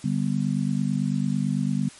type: chord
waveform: sine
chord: G major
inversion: second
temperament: just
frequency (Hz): 147 / 196 / 245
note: D3 / G3 / B3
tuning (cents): +2 / 0 / -14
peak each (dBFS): -26 / -25 / -27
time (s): 0.04-1.89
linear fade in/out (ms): 5
effects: white hiss -47 dBFS RMS until 1.99 s + MP3 48 kbps